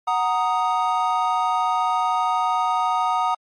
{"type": "chord", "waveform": "triangle", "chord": "D# minor", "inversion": "first", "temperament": "equal", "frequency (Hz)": [740, 932.3, 1244.5], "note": ["F#5", "A#5", "D#6"], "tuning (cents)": [0, 0, 0], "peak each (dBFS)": -21, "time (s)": [0.07, 3.35], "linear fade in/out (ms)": 10, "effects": ["MP3 48 kbps"]}